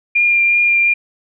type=tone with vibrato; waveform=sine; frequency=2400 Hz; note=D7; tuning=37 cents sharp; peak=-10 dBFS; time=0.15-0.94 s; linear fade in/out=10 ms; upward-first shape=triangle; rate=2.7 Hz; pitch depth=14 cents each way; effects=none